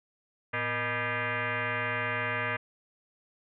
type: tone with frequency modulation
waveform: sine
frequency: 251.5 Hz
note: B3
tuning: 32 cents sharp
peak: -28 dBFS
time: 0.53-2.57 s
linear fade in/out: 10 ms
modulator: 363 Hz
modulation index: 6
effects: none